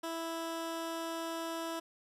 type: tone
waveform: 15% pulse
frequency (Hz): 329.6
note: E4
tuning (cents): 0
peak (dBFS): -30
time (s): 0.03-1.8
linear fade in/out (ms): 10
effects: resampled to 32000 Hz + 11-bit